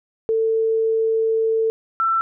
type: tone pair in turn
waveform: sine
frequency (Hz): 446.6 / 1338.3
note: A4 / E6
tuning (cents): +26 / +26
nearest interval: octave + perfect fifth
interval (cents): 1900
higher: second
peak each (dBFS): -16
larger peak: neither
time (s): 0.29-1.7 / 2-2.21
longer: first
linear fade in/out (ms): 0
effects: none